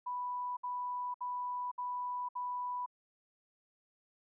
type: tone bursts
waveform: sine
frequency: 988 Hz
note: B5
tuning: in tune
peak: -35 dBFS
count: 5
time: 0.06-2.862 s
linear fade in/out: 10 ms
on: 510 ms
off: 63 ms
effects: none